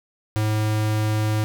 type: tone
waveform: square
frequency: 107.6 Hz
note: A2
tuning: 38 cents flat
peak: -20 dBFS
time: 0.36-1.44 s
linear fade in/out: 0 ms
effects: none